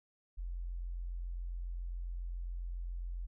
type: tone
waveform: sine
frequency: 43.65 Hz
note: F1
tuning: in tune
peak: -37 dBFS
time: 0.37-3.27 s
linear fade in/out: 20 ms
effects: none